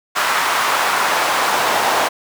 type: noise with high-pass filter sweep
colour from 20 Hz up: brown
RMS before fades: -17 dBFS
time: 0.15-2.09 s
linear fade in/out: 20 ms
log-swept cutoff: 1200 to 790 Hz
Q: 1.5
effects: none